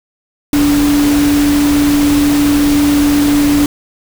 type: tone in noise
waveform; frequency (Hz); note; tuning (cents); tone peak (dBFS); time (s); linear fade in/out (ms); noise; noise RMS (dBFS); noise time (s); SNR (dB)
sine; 290; D4; -22; -8; 0.53-3.66; 2; pink; -19; 0.53-3.66; +8
effects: none